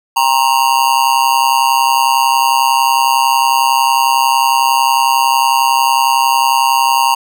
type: tone with amplitude modulation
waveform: square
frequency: 932.3 Hz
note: A#5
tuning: in tune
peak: -6 dBFS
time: 0.16-7.15 s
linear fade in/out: 10 ms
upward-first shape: sine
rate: 131 Hz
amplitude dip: 90%
effects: none